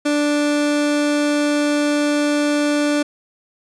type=tone; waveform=30% pulse; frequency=293.6 Hz; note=D4; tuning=in tune; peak=-13 dBFS; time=0.05-3.03 s; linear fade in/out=10 ms; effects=resampled to 22050 Hz + 9-bit